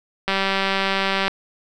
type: click train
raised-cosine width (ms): 0.3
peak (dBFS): -5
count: 195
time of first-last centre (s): 0.28-1.28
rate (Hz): 194
effects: none